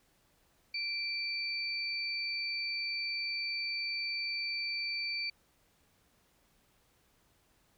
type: tone pair together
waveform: sine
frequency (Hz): 2349 / 4570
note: D7 / D8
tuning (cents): 0 / -48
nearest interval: octave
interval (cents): 1152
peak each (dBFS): -36 / -36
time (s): 0.74-5.3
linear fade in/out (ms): 5
effects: pink hiss -70 dBFS RMS until 7.77 s